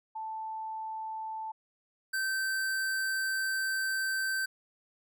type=tone pair in turn; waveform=sine / square; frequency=880 / 1550.6 Hz; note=A5 / G6; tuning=0 / -19 cents; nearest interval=minor seventh; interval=981 cents; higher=second; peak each=-35 / -30 dBFS; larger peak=second; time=0.15-1.52 / 2.13-4.46 s; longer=second; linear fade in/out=10 ms; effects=none